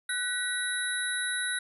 sine tone cluster, 1493 / 1930 / 3874 / 10910 Hz, F#6 / B6 / B7 / F9, +15 / -40 / -34 / -42 cents, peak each -31 / -37 / -35 / -35 dBFS, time 0.09-1.59 s, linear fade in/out 5 ms, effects none

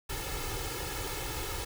pink noise with comb filter, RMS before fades -36 dBFS, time 0.09-1.65 s, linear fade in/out 10 ms, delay 2.3 ms, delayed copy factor +0.85, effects none

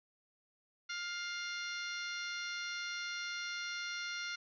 harmonic tone, 703 Hz, F5, 11 cents sharp, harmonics 2 / 3 / 4 / 5 / 6 / 7 / 8 / 9, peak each -42 / -44 / -49 / -49 / -47 / -57 / -49 / -60 dBFS, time 0.89-4.36 s, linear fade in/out 10 ms, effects none

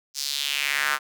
square tone with high-pass filter sweep, 70.8 Hz, C#2, 37 cents sharp, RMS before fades -26 dBFS, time 0.14-0.99 s, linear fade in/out 50 ms, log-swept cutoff 5500 to 1300 Hz, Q 2.8, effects none

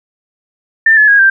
sine tone with pitch steps, 1789 / 1715.1 / 1644.3 / 1576.4 Hz, A6 / A6 / G#6 / G6, +28 / -45 / -18 / +9 cents, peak -4 dBFS, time 0.86-1.3 s, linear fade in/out 5 ms, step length 110 ms, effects none

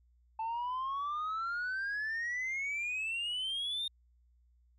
sine exponential sweep, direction up, 880 to 3683 Hz, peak -31 dBFS, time 0.39-3.88 s, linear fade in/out 5 ms, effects tanh soft clip ceiling -32 dBFS + added 60 Hz sine -64 dBFS peak until 4.78 s

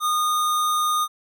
square tone, 1227 Hz, D#6, 25 cents flat, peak -20 dBFS, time 0-1.08 s, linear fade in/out 50 ms, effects none

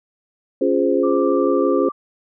sine chord, Db major seventh, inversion none, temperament equal with one note detuned, 277.2 / 349.2 / 415.3 / 520.2 Hz, Db4 / F4 / Ab4 / C5, 0 / 0 / 0 / -10 cents, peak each -20 dBFS, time 0.61-1.89 s, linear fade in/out 5 ms
sine tone, 1174.7 Hz, D6, in tune, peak -26 dBFS, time 1.03-1.92 s, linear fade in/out 10 ms
effects none

